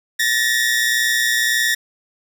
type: tone pair together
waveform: sawtooth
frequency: 1765 / 1886.8 Hz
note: A6 / A#6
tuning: +5 / +20 cents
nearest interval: minor second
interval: 115 cents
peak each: -15 dBFS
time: 0.19-1.75 s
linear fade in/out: 10 ms
effects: none